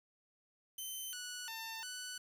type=tone with pitch steps; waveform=10% pulse; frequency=3076 / 1474 / 899 / 1490 Hz; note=G7 / F#6 / A5 / F#6; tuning=-33 / -7 / +37 / +12 cents; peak=-34 dBFS; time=0.78-2.18 s; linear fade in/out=5 ms; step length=350 ms; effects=10-bit